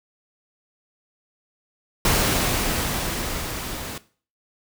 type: noise with level ramp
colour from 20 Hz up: pink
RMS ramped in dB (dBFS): -19 to -33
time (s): 2.05-3.98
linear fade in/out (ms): 2
effects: noise-tail reverb RT60 0.4 s tail -17 dB re dry